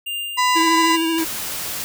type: tone with tremolo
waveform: square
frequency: 2800 Hz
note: F7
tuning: 4 cents sharp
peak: -24 dBFS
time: 0.06-1.19 s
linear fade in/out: 10 ms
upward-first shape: sine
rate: 2.6 Hz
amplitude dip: 35%
type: harmonic tone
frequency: 1000 Hz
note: B5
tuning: 21 cents sharp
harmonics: 1 / 2 / 4 / 5 / 6 / 7 / 8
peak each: -16 / -22 / -28 / -30 / -32 / -33 / -34 dBFS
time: 0.37-0.97 s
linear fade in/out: 20 ms
type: tone with vibrato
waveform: square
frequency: 327.6 Hz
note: E4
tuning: 11 cents flat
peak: -19 dBFS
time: 0.55-1.25 s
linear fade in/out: 20 ms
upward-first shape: triangle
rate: 13 Hz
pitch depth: 31 cents each way
type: noise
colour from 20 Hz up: white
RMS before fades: -27 dBFS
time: 1.18-1.84 s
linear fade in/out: 0 ms
effects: none